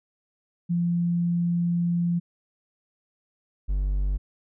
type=tone pair in turn; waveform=sine / triangle; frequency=172.5 / 48.51 Hz; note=F3 / G1; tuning=-21 / -17 cents; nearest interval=octave + minor seventh; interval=2196 cents; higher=first; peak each=-21 / -20 dBFS; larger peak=second; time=0.69-2.2 / 3.68-4.18 s; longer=first; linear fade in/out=20 ms; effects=none